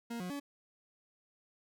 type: tone with pitch steps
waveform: 40% pulse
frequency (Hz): 234.1 / 180.5 / 283.9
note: A#3 / F#3 / C#4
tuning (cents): +8 / -43 / +41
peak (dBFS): -37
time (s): 0.1-0.4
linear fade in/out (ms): 10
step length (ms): 100
effects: none